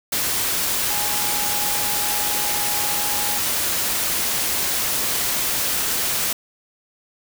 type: tone in noise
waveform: sine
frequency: 830.6 Hz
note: G#5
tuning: in tune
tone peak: -30 dBFS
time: 0.9-3.38 s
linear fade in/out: 5 ms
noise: white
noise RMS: -22 dBFS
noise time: 0.12-6.33 s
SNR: -11 dB
effects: none